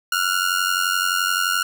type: ring-modulated tone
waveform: sawtooth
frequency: 1414 Hz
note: F6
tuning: 21 cents sharp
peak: -12 dBFS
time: 0.12-1.63 s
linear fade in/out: 2 ms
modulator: 45.8 Hz
effects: none